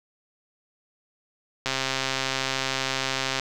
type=click train; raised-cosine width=0.2 ms; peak=-8 dBFS; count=232; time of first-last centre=1.66-3.397 s; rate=133 Hz; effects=none